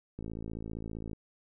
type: click train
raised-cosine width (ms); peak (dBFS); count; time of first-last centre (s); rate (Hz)
3; -27; 53; 0.19-1.132; 55.2
effects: none